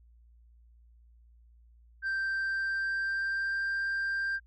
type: tone with pitch glide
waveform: sine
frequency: 1568 to 1584.4 Hz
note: G6 to G6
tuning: 0 to +18 cents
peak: -26 dBFS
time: 2.02-4.4 s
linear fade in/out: 50 ms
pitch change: +18 cents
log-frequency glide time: 2.36-3.71 s
effects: tanh soft clip ceiling -28 dBFS + added 58 Hz sine -56 dBFS peak until 4.46 s